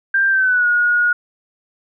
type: tone with pitch glide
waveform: sine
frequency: 1584 to 1444.2 Hz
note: G6 to F#6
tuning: +18 to -42 cents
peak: -12 dBFS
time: 0.14-1.13 s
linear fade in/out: 5 ms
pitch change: -160 cents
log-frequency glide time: 0.29-0.67 s
effects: none